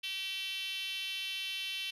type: tone with high-pass filter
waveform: 5% pulse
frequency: 384.7 Hz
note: G4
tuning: 33 cents flat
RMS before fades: -38 dBFS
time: 0.03-1.91 s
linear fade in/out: 10 ms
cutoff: 2900 Hz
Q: 5.3
effects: resampled to 32000 Hz